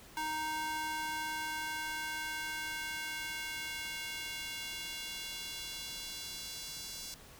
square tone with high-pass filter sweep, 311 Hz, D#4, 1 cent flat, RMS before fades -40 dBFS, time 0.17-7.14 s, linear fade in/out 0 ms, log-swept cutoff 850 to 4800 Hz, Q 1.5, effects pink hiss -55 dBFS RMS until 7.39 s

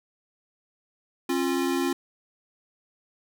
square tone pair together, 270.6 / 349.2 Hz, C#4 / F4, -42 / 0 cents, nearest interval major third, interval 442 cents, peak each -27 dBFS, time 1.29-1.93 s, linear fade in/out 5 ms, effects none

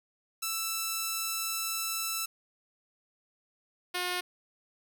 5% pulse tone pair in turn, 1324 / 358.9 Hz, E6 / F4, +7 / +47 cents, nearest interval octave + major seventh, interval 2260 cents, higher first, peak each -19 dBFS, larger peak neither, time 0.42-2.26 / 3.94-4.21 s, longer first, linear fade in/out 10 ms, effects none

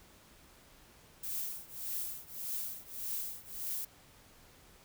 violet noise with tremolo, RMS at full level -36 dBFS, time 1.23-3.85 s, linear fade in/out 5 ms, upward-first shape triangle, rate 1.7 Hz, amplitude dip 95%, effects pink hiss -60 dBFS RMS until 4.84 s

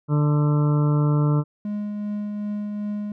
harmonic tone, 148.1 Hz, D3, 15 cents sharp, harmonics 1 / 2 / 3 / 4 / 6 / 7 / 8 / 9, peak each -17 / -26 / -31 / -35 / -38 / -37 / -39 / -37 dBFS, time 0.08-1.44 s, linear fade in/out 50 ms
triangle tone with tremolo, 207.7 Hz, G#3, in tune, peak -22 dBFS, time 1.65-3.12 s, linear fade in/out 2 ms, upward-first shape triangle, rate 2.6 Hz, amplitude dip 30%
effects none

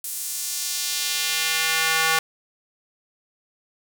square tone with high-pass filter sweep, 161.2 Hz, E3, 38 cents flat, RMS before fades -24 dBFS, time 0.04-2.19 s, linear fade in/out 2 ms, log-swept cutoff 10000 to 1200 Hz, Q 0.98, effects none

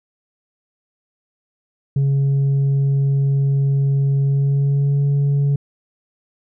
sine tone with pitch glide, 138.3 to 141.37 Hz, C#3 to C#3, -4 to +34 cents, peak -11 dBFS, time 1.96-5.56 s, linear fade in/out 5 ms, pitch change +38 cents, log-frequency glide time 4.22-5.04 s, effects tanh soft clip ceiling -13 dBFS

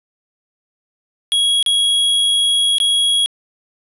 square tone with dropouts, 3317 Hz, G#7, 3 cents flat, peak -13 dBFS, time 1.32-3.26 s, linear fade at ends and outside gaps 0 ms, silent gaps 1.627-1.662 / 2.783-2.801 s, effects resampled to 24000 Hz + 9-bit

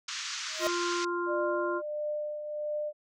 white band-pass noise, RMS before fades -37 dBFS, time 0.08-1.05 s, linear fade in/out 5 ms, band 1100 to 6700 Hz, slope 48 dB/octave
45% pulse tone with exponential growth, 629 Hz, D#5, 19 cents sharp, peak -25 dBFS, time 0.48-0.67 s, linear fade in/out 0 ms, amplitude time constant 41 ms
harmonic tone, 348.9 Hz, F4, 2 cents flat, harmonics 1 / 3 / 4, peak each -31 / -34 / -36 dBFS, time 0.59-1.82 s, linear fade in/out 50 ms
sine tone with tremolo, 599 Hz, D5, 34 cents sharp, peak -29 dBFS, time 1.26-2.93 s, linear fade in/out 50 ms, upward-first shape triangle, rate 1.5 Hz, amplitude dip 55%
effects none

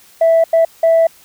sine tone bursts at uneven times, 658 Hz, E5, 3 cents flat, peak -6 dBFS, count 3, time 0.21-0.44 / 0.53-0.65 / 0.83-1.07 s, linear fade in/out 5 ms, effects tanh soft clip ceiling -5 dBFS + white hiss -46 dBFS RMS until 1.24 s

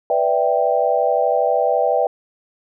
sine chord, E minor seventh, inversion second, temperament equal, 493.9 / 587.3 / 659.3 / 784 Hz, B4 / D5 / E5 / G5, 0 / 0 / 0 / 0 cents, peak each -20 dBFS, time 0.1-2.07 s, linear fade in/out 2 ms, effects none

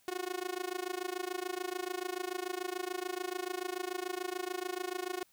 sawtooth tone with amplitude modulation, 364.1 Hz, F#4, 28 cents flat, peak -28 dBFS, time 0.08-5.23 s, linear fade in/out 0 ms, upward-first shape sine, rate 26.9 Hz, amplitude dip 95%, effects white hiss -68 dBFS RMS until 5.32 s

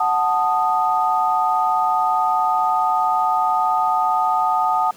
sine chord, D# diminished, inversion first, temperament equal with one note detuned, 740 / 880 / 1238.1 Hz, F#5 / A5 / D#6, 0 / 0 / -9 cents, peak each -20 dBFS, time 0-4.91 s, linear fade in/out 5 ms, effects pink hiss -46 dBFS RMS until 4.96 s + high-pass 150 Hz 12 dB/octave

